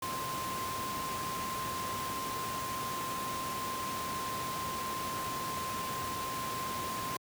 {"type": "tone in noise", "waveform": "sine", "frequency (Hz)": 1046.5, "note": "C6", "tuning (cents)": 0, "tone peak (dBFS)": -36, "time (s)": [0.02, 7.17], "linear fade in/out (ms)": 5, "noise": "pink", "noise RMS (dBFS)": -39, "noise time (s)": [0.02, 7.17], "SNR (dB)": 0, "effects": ["high-pass 100 Hz 12 dB/octave"]}